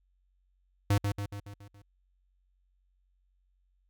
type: tone with echo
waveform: square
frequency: 101.4 Hz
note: G#2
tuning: 41 cents flat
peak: -23 dBFS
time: 0.9-0.98 s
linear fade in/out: 5 ms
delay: 140 ms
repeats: 6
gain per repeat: -5 dB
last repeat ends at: 1.82 s
effects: added 46 Hz sine -68 dBFS peak until 3.89 s